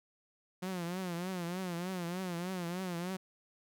sawtooth tone with vibrato, 178.8 Hz, F3, 41 cents sharp, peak -32 dBFS, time 0.62-3.17 s, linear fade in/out 10 ms, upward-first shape triangle, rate 3.3 Hz, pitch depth 120 cents each way, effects none

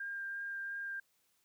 sine tone with vibrato, 1600 Hz, G6, 35 cents sharp, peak -38 dBFS, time 0-1 s, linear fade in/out 5 ms, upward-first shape triangle, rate 2.9 Hz, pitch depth 12 cents each way, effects white hiss -75 dBFS RMS until 1.44 s

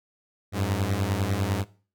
sawtooth beating tone pair, 92.5 / 102.5 Hz, F#2 / G#2, 0 / -22 cents, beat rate 10 Hz, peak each -23 dBFS, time 0.52-1.65 s, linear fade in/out 50 ms, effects noise-tail reverb RT60 0.4 s tail -20 dB re dry

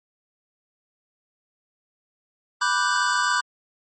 square chord, G major seventh, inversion first, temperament equal, 987.8 / 1174.7 / 1480 / 1568 Hz, B5 / D6 / F#6 / G6, 0 / 0 / 0 / 0 cents, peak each -26 dBFS, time 2.61-3.41 s, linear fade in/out 10 ms, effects MP3 32 kbps

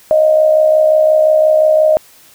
sine tone with amplitude modulation, 622.3 Hz, D#5, in tune, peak -4 dBFS, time 0.11-1.97 s, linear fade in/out 0 ms, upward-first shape sine, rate 65.7 Hz, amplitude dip 55%, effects white hiss -44 dBFS RMS until 2.34 s

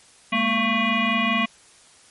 sine tone with frequency modulation, 1105 Hz, C#6, 6 cents flat, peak -18 dBFS, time 0.32-1.46 s, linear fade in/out 10 ms, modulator 447 Hz, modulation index 3.9, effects white hiss -52 dBFS RMS until 2.1 s + MP3 48 kbps

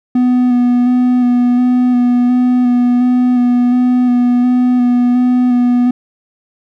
triangle tone with vibrato, 246.9 Hz, B3, in tune, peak -6 dBFS, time 0.15-5.91 s, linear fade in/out 5 ms, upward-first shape square, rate 1.4 Hz, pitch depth 15 cents each way, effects none

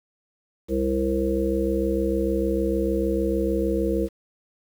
harmonic tone, 66.6 Hz, C2, 31 cents sharp, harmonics 1 / 3 / 5 / 7 / 8, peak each -28 / -28 / -25 / -26 / -30 dBFS, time 0.68-4.09 s, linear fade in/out 50 ms, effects 8-bit

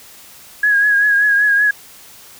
sine tone with vibrato, 1658 Hz, G#6, 3 cents flat, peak -10 dBFS, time 0.63-1.71 s, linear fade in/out 5 ms, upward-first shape triangle, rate 5.2 Hz, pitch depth 49 cents each way, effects white hiss -41 dBFS RMS until 2.39 s

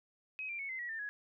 sine tone with pitch steps, 2538 / 2368 / 2209 / 2061 / 1923.4 / 1794.6 / 1674.5 Hz, D#7 / D7 / C#7 / C7 / B6 / A6 / G#6, +34 / +14 / -7 / -27 / -46 / +34 / +14 cents, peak -38 dBFS, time 0.39-1.09 s, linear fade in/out 0 ms, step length 100 ms, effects none

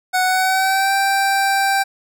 25% pulse tone with pitch glide, 740 to 784 Hz, F#5 to G5, 0 to 0 cents, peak -11 dBFS, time 0.13-1.84 s, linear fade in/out 20 ms, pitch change +100 cents, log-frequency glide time 0.24-0.93 s, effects none

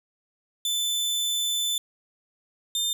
sawtooth tone pair in turn, 3520 / 3600 Hz, A7 / A7, 0 / +39 cents, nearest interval unison, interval 39 cents, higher second, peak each -21 dBFS, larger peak neither, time 0.65-1.78 / 2.75-2.93 s, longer first, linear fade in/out 2 ms, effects none

